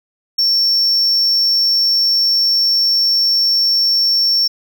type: tone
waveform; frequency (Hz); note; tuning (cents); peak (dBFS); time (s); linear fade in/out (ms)
triangle; 5450; F8; -43; -10; 0.38-4.48; 10
effects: none